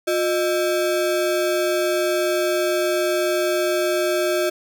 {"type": "ring-modulated tone", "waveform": "square", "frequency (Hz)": 486.5, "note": "B4", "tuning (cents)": -26, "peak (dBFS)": -16, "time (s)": [0.07, 4.5], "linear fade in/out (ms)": 10, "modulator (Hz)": 130, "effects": []}